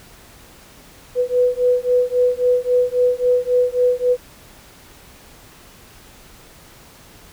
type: beating tone pair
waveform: sine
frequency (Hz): 493.9 / 497.6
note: B4 / B4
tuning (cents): 0 / +13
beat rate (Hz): 3.7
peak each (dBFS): -17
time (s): 1.15-4.17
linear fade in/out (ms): 50
effects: pink hiss -45 dBFS RMS until 7.32 s